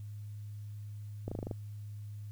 slowing click train, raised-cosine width 2 ms, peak -24 dBFS, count 7, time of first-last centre 1.28-1.512 s, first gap 35 ms, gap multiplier 1.04, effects added 104 Hz sine -41 dBFS peak until 2.31 s + white hiss -68 dBFS RMS until 2.31 s

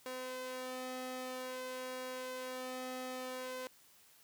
sawtooth tone with flanger, 255.6 Hz, C4, 40 cents flat, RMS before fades -43 dBFS, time 0.06-3.67 s, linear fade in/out 0 ms, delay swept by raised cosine 1.8 to 2.35 ms, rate 0.52 Hz, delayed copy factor +0.75, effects white hiss -64 dBFS RMS until 4.23 s + high-pass 60 Hz 12 dB/octave

